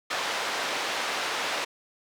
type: band-pass noise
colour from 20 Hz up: pink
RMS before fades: -30 dBFS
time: 0.1-1.65 s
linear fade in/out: 10 ms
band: 630 to 4700 Hz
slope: 12 dB/octave
effects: none